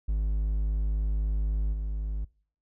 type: tone with level steps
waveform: triangle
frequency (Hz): 51.9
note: G#1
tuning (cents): 0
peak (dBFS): -22 / -26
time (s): 0.08-2.25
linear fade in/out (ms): 10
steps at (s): 1.72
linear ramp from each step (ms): 20
effects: noise-tail reverb RT60 0.5 s tail -25 dB re dry